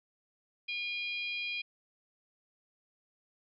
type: harmonic tone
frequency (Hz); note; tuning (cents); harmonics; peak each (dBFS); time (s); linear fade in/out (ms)
810; G#5; -43; 3 / 4 / 5 / 6; -35 / -41 / -48 / -49; 0.68-1.62; 10
effects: none